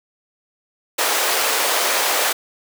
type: high-pass noise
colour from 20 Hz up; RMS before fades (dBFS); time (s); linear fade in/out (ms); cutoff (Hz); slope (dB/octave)
pink; -19; 0.98-2.33; 10; 460; 24
effects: none